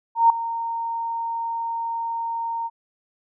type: tone with ADSR envelope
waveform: sine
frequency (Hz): 922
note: A#5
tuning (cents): -19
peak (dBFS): -9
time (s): 0.15-2.7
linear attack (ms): 150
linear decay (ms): 3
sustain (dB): -15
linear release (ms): 41
effects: none